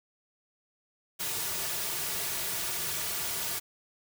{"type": "noise with comb filter", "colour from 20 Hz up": "white", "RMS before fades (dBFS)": -33, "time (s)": [1.19, 3.6], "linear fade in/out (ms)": 20, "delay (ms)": 3.8, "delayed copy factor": -0.65, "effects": []}